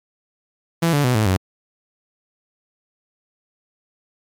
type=tone with pitch steps; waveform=sawtooth; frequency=167.1 / 144.63 / 125.18 / 108.35 / 93.78 Hz; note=E3 / D3 / B2 / A2 / F#2; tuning=+24 / -26 / +24 / -26 / +24 cents; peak=-11 dBFS; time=0.82-1.37 s; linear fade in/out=10 ms; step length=110 ms; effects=MP3 96 kbps